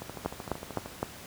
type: two click trains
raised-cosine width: 1 ms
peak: -24 / -14 dBFS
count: 12 / 4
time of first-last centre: 0.02-0.86 / 0.26-1.029 s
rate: 13.1 / 3.9 Hz
effects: pink hiss -46 dBFS RMS until 1.26 s + high-pass 60 Hz 12 dB/octave